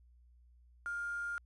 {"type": "tone with quantisation", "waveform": "sine", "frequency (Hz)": 1408, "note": "F6", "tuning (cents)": 14, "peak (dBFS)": -36, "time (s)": [0.86, 1.38], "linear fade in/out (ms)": 0, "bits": 9, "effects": ["added 60 Hz sine -60 dBFS peak until 1.45 s", "resampled to 24000 Hz"]}